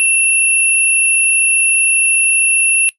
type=tone pair together; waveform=sine; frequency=2689 / 10756 Hz; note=E7 / E9; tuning=+34 / +34 cents; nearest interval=2 octaves; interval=2400 cents; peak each=-13 dBFS; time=0-2.89 s; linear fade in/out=0 ms; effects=noise-tail reverb RT60 0.1 s tail -18 dB re dry